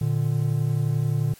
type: tone pair together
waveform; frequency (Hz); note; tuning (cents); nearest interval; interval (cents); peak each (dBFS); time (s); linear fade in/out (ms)
triangle; 116.8 / 148.23; A#2 / D3; +4 / +16; major third; 412; -21; 0.01-1.34; 5
effects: white hiss -51 dBFS RMS until 1.39 s + MP3 64 kbps